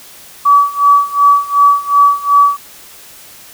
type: tone with tremolo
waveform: sine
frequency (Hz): 1144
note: D6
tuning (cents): -46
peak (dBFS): -3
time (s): 0.45-2.57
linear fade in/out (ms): 10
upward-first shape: sine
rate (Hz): 2.7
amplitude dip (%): 90
effects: white hiss -37 dBFS RMS until 3.53 s